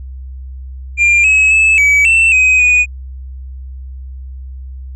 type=tone with pitch steps; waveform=triangle; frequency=2394 / 2565 / 2608 / 2281 / 2678 / 2520 / 2472 Hz; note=D7 / E7 / E7 / C#7 / E7 / D#7 / D#7; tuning=+33 / -48 / -19 / +49 / +27 / +21 / -12 cents; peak=-5 dBFS; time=0.97-2.86 s; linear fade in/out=50 ms; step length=270 ms; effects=added 65 Hz sine -25 dBFS peak until 4.95 s + resampled to 24000 Hz